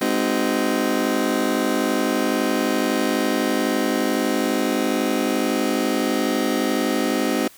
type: chord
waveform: 30% pulse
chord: Ab dominant seventh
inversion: none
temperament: just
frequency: 207.7 / 259.6 / 311.5 / 373.8 Hz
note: Ab3 / C4 / Eb4 / Gb4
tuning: 0 / -13 / +2 / +18 cents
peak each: -24 / -20 / -22 / -24 dBFS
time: 0.01-7.48 s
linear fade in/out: 5 ms
effects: white hiss -48 dBFS RMS until 7.57 s